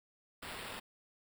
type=noise with sample-and-hold; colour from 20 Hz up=violet; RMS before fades=-45 dBFS; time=0.42-0.8 s; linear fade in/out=10 ms; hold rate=6300 Hz; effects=none